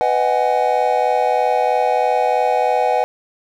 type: chord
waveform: triangle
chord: G# minor seventh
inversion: first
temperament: just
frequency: 498.4 / 623 / 747.5 / 830.6 Hz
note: B4 / D#5 / F#5 / G#5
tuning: +16 / +2 / +17 / 0 cents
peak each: -18 / -19 / -16 / -18 dBFS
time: 0.01-3.04 s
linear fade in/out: 0 ms
effects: none